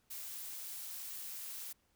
blue noise, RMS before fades -45 dBFS, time 0.1-1.73 s, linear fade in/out 10 ms, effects pink hiss -75 dBFS RMS until 1.95 s

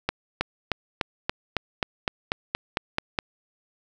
accelerating click train, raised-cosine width 0.3 ms, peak -7 dBFS, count 13, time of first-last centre 0.09-3.188 s, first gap 320 ms, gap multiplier 0.96, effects none

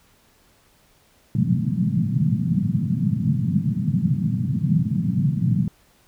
white band-pass noise, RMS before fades -21 dBFS, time 1.35-5.68 s, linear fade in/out 2 ms, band 110 to 210 Hz, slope 48 dB/octave, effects pink hiss -58 dBFS RMS until 6.07 s

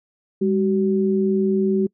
sine tone pair together, 201.9 / 379.3 Hz, G#3 / F#4, -49 / +43 cents, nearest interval major seventh, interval 1092 cents, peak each -19 dBFS, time 0.41-1.87 s, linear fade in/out 10 ms, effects noise-tail reverb RT60 0.1 s tail -25 dB re dry

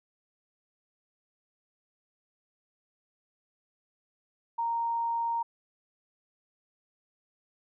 sine tone, 929 Hz, A#5, 6 cents flat, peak -27 dBFS, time 4.58-5.43 s, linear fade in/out 10 ms, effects none

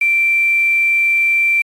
sine tone with quantisation, 2349 Hz, D7, in tune, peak -11 dBFS, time 0.01-1.62 s, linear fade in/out 5 ms, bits 6, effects AAC 64 kbps

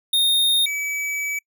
square tone pair in turn, 3686 / 2289 Hz, A#7 / D7, -20 / -45 cents, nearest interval minor sixth, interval 825 cents, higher first, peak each -16 / -24 dBFS, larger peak first, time 0.13-0.66 / 0.66-1.39 s, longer second, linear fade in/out 5 ms, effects noise-tail reverb RT60 0.1 s tail -26 dB re dry

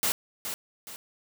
white noise with echo, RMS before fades -26 dBFS, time 0.03-0.12 s, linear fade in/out 0 ms, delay 420 ms, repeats 2, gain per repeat -8 dB, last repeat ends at 0.96 s, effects none

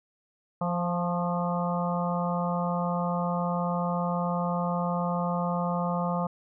harmonic tone with a mistuned harmonic, 174.61 Hz, F3, in tune, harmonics 1 / 3 / 4 / 5 / 6 / 7, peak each -28 / -33 / -34 / -35 / -36 / -36 dBFS, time 0.61-6.27 s, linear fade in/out 5 ms, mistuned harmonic 6, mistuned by +35 cents, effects none

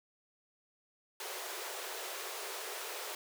pink high-pass noise, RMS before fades -42 dBFS, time 1.2-3.15 s, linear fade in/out 2 ms, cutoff 360 Hz, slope 96 dB/octave, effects none

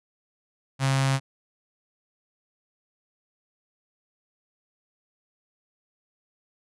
sawtooth tone with notch filter, 135 Hz, C#3, 45 cents flat, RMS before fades -23 dBFS, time 0.79-1.2 s, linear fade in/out 50 ms, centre 360 Hz, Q 0.7, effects resampled to 24000 Hz

